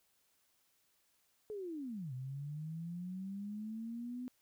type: linear two-way sweep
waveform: sine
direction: down then up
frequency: 435.4 to 125.3 to 253 Hz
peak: -40 dBFS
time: 1.5-4.28 s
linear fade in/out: 0 ms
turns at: 2.13 s
effects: white hiss -75 dBFS RMS until 4.41 s